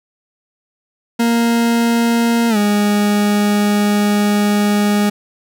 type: tone with pitch glide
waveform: 40% pulse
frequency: 233.1 to 206.5 Hz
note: A#3 to G#3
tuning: 0 to -10 cents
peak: -11 dBFS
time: 1.19-5.1 s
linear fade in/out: 10 ms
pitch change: -210 cents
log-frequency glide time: 2.49-2.57 s
effects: none